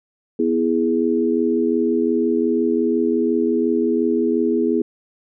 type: chord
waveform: sine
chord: E major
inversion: second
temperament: equal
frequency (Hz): 246.9 / 329.6 / 415.3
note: B3 / E4 / G#4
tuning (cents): 0 / 0 / 0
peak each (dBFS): -20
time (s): 0.39-4.82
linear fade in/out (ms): 5
effects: none